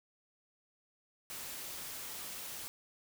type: noise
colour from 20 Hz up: white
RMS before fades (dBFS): -44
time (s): 1.3-2.68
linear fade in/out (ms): 0
effects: none